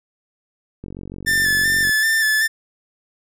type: click train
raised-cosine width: 3 ms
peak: -20 dBFS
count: 50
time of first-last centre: 0.84-1.894 s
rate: 46.5 Hz
type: tone with vibrato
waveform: 45% pulse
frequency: 1760 Hz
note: A6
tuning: in tune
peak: -15 dBFS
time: 1.26-2.48 s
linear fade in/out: 20 ms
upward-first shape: square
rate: 2.6 Hz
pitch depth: 26 cents each way
effects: none